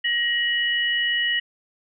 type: tone pair together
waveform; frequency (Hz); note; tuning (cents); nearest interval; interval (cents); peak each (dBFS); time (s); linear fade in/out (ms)
sine; 1891.6 / 2937; A#6 / F#7; +25 / -13; minor sixth; 762; -22 / -23; 0.04-1.4; 10
effects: none